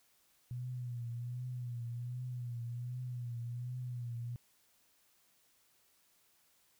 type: tone with vibrato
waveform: sine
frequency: 121.8 Hz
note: B2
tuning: 24 cents flat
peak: -38 dBFS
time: 0.51-4.36 s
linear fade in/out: 0 ms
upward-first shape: triangle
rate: 1.3 Hz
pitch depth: 65 cents each way
effects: white hiss -71 dBFS RMS until 6.79 s